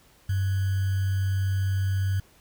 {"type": "tone with sample-and-hold", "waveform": "sine", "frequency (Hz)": 96.2, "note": "G2", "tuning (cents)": -32, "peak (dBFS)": -22, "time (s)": [0.29, 2.2], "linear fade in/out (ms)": 5, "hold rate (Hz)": 1575, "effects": ["pink hiss -58 dBFS RMS until 2.4 s"]}